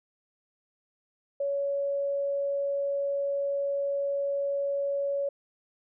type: tone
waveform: sine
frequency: 561 Hz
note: C#5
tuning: 21 cents sharp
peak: -26 dBFS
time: 1.4-5.29 s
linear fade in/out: 5 ms
effects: none